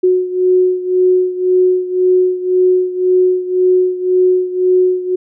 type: beating tone pair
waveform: sine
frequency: 366.2 / 368.1 Hz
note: F#4 / F#4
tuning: -18 / -9 cents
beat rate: 1.9 Hz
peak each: -11 / -15 dBFS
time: 0.03-5.16 s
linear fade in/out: 10 ms
effects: none